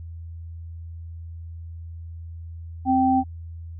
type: tone pair together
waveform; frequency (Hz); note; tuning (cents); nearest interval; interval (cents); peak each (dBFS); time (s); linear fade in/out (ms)
sine; 261.6 / 778; C4 / G5; 0 / -13; octave + perfect fifth; 1887; -19; 2.85-3.24; 50
effects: added 83 Hz sine -34 dBFS peak until 3.79 s